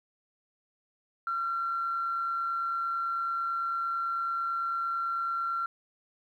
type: tone with amplitude modulation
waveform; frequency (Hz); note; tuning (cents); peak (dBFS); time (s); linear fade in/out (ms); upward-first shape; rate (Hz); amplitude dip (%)
sine; 1366; F6; -39; -26; 1.27-5.66; 2; sine; 149; 35
effects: tanh soft clip ceiling -22 dBFS + 11-bit